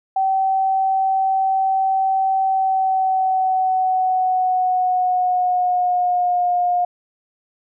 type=tone with pitch glide; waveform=sine; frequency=768 to 712.4 Hz; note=G5 to F5; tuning=-36 to +34 cents; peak=-15 dBFS; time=0.16-6.85 s; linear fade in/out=5 ms; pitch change=-130 cents; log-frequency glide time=2.45-6.51 s; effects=none